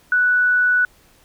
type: tone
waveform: sine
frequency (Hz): 1480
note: F#6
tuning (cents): 0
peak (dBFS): -13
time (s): 0.12-0.85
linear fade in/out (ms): 2
effects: pink hiss -54 dBFS RMS until 1.24 s